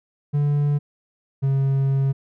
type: tone pair in turn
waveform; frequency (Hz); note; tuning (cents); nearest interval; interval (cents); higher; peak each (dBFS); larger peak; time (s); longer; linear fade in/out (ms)
triangle; 145.3 / 136.2; D3 / C#3; -18 / -30; minor second; 112; first; -15; neither; 0.33-0.79 / 1.42-2.13; second; 20
effects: none